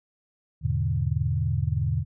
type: chord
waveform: sine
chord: E dominant seventh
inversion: none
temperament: equal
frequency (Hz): 82.41 / 103.83 / 123.47 / 146.83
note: E2 / G#2 / B2 / D3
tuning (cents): 0 / 0 / 0 / 0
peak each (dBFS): -28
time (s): 0.61-2.05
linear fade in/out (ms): 50
effects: none